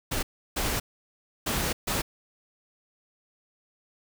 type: noise bursts at uneven times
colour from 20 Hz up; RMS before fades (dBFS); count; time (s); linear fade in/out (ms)
pink; -28; 4; 0.11-0.23 / 0.56-0.8 / 1.46-1.73 / 1.87-2.02; 10
effects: none